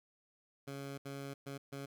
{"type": "tone bursts at uneven times", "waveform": "15% pulse", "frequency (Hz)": 138.9, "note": "C#3", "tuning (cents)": 4, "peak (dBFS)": -36, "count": 4, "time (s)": [[0.67, 0.98], [1.05, 1.34], [1.46, 1.58], [1.72, 1.86]], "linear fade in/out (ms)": 10, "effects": []}